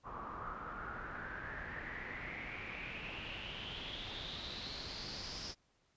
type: noise with low-pass filter sweep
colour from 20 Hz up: pink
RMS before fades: -45 dBFS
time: 0.03-5.55 s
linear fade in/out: 50 ms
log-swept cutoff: 1100 to 5300 Hz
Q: 6.7
effects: pink hiss -75 dBFS RMS until 5.96 s + resampled to 16000 Hz